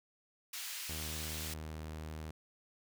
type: high-pass noise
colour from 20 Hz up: pink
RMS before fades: -43 dBFS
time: 0.53-1.54 s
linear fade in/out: 5 ms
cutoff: 2300 Hz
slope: 12 dB/octave
type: tone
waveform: sawtooth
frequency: 78.1 Hz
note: D#2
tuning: 7 cents sharp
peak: -38 dBFS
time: 0.89-2.31 s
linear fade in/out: 5 ms
effects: none